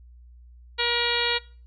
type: harmonic tone with a mistuned harmonic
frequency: 476.5 Hz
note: A#4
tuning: 38 cents sharp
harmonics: 1 / 2 / 3 / 4 / 5 / 6 / 7 / 8 / 9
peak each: -31 / -31 / -31 / -31 / -31 / -31 / -31 / -31 / -31 dBFS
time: 0.78-1.39 s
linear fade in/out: 20 ms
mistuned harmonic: 5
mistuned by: -19 cents
effects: noise-tail reverb RT60 0.4 s tail -21 dB re dry + added 60 Hz sine -46 dBFS peak until 1.66 s

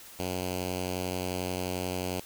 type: tone with notch filter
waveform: 5% pulse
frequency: 91.3 Hz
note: F#2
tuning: 23 cents flat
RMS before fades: -33 dBFS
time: 0.19-2.2 s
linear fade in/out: 5 ms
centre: 1200 Hz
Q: 1.1
effects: white hiss -49 dBFS RMS until 2.25 s

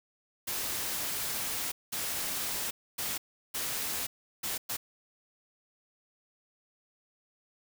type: noise bursts at uneven times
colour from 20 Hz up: white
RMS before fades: -34 dBFS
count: 6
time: 0.47-1.72 / 1.92-2.71 / 2.98-3.18 / 3.54-4.07 / 4.43-4.58 / 4.69-4.77 s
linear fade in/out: 10 ms
effects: none

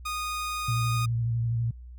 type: tone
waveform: sawtooth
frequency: 1236 Hz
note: D#6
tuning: 12 cents flat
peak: -26 dBFS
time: 0.05-1.06 s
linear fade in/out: 10 ms
type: tone with vibrato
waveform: sine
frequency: 116.54 Hz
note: A#2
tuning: in tune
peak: -24 dBFS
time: 0.68-1.71 s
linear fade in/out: 5 ms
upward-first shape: square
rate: 12 Hz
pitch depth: 25 cents each way
effects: added 61 Hz sine -41 dBFS peak until 1.98 s

